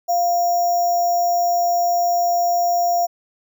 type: tone with sample-and-hold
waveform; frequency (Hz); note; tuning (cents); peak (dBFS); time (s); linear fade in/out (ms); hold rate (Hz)
sine; 698.5; F5; 0; -15; 0.08-3.07; 20; 6300
effects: none